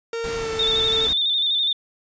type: tone with pitch glide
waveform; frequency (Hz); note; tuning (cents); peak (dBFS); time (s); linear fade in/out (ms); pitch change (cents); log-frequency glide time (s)
45% pulse; 460.4 to 445.5; A#4 to A4; -22 to +22; -25; 0.13-1.07; 2; -56; 0.35-0.5
type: noise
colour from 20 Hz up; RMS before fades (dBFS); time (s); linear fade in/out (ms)
pink; -33; 0.24-1.13; 2
type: tone with vibrato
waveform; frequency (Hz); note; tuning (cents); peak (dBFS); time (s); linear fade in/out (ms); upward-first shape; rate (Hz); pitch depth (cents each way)
sine; 3601; A7; +39; -18; 0.59-1.73; 5; square; 12; 39
effects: resampled to 16000 Hz